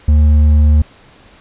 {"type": "tone with hard clipping", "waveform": "sine", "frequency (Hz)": 75.3, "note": "D2", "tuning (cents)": 44, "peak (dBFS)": -7, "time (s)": [0.08, 0.82], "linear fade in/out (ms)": 5, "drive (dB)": 4, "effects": ["pink hiss -44 dBFS RMS until 1.4 s", "resampled to 8000 Hz"]}